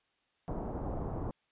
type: low-pass noise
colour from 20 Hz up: pink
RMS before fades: -37 dBFS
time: 0.48-1.31 s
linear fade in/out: 0 ms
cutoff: 910 Hz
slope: 24 dB/octave
effects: white hiss -75 dBFS RMS until 1.51 s + resampled to 8000 Hz